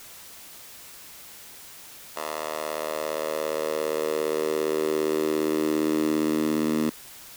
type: tone with high-pass filter sweep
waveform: 10% pulse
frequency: 77.4 Hz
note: D#2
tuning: 9 cents flat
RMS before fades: -26 dBFS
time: 2.16-6.9 s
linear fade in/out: 10 ms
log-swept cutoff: 730 to 250 Hz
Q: 3.8
effects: white hiss -45 dBFS RMS until 7.36 s